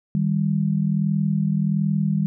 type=tone pair together; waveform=sine; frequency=156.42 / 197.8 Hz; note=D#3 / G3; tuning=+10 / +16 cents; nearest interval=major third; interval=406 cents; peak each=-21 dBFS; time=0.15-2.26 s; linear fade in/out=0 ms; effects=none